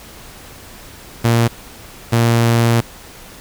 sawtooth tone bursts at uneven times, 116.7 Hz, A#2, 2 cents sharp, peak -7 dBFS, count 2, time 1.24-1.48 / 2.12-2.81 s, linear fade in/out 10 ms, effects pink hiss -38 dBFS RMS until 3.4 s

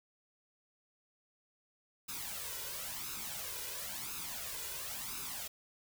white noise with flanger, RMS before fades -42 dBFS, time 2.08-5.48 s, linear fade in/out 10 ms, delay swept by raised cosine 0.77 to 2.07 ms, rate 0.97 Hz, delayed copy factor +0.7, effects none

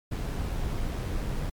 brown noise with amplitude modulation, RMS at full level -29 dBFS, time 0.11-1.5 s, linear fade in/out 10 ms, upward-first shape sine, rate 91.5 Hz, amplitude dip 25%, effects MP3 96 kbps

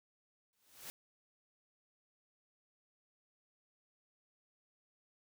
white noise with exponential growth, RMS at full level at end -45 dBFS, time 0.53-0.9 s, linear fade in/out 0 ms, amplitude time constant 80 ms, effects none

